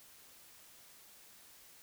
silence, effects white hiss -59 dBFS RMS until 1.82 s

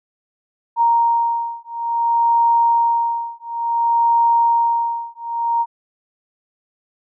sine beating tone pair, 932.3 / 932.87 Hz, A#5 / A#5, 0 / +1 cents, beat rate 0.57 Hz, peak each -17 dBFS, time 0.76-5.66 s, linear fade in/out 50 ms, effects none

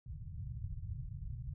white low-pass noise, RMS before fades -43 dBFS, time 0.06-1.54 s, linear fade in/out 5 ms, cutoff 140 Hz, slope 48 dB/octave, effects none

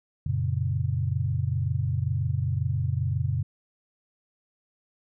sine chord, F# major, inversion none, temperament equal with one note detuned, 91.12 / 116.54 / 138.59 Hz, F#2 / A#2 / C#3, -26 / 0 / 0 cents, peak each -28 dBFS, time 0.26-3.43 s, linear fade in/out 5 ms, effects none

